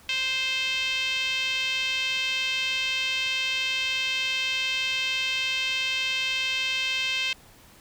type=tone with band-pass filter; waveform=5% pulse; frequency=523.3 Hz; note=C5; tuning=in tune; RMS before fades=-27 dBFS; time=0.09-7.33 s; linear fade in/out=2 ms; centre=2800 Hz; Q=3.2; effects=pink hiss -53 dBFS RMS until 7.8 s